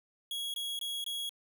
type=tone bursts; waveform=45% pulse; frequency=3322 Hz; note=G#7; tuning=in tune; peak=-34 dBFS; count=4; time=0.31-1.293 s; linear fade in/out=2 ms; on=230 ms; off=21 ms; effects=none